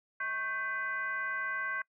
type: tone with frequency modulation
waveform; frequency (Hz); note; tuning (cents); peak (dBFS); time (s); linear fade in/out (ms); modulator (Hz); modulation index
sine; 1556; G6; -13; -32; 0.2-1.82; 5; 459; 0.9
effects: noise-tail reverb RT60 0.1 s tail -24 dB re dry